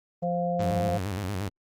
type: harmonic tone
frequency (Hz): 174.7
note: F3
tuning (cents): +1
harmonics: 1 / 3 / 4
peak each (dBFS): -29 / -29 / -29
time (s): 0.22-0.98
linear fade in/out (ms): 10
type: tone with vibrato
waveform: sawtooth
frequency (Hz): 97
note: G2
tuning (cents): -18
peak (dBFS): -25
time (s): 0.59-1.49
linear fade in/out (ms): 10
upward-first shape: square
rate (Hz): 8.6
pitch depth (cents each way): 110
effects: Opus 24 kbps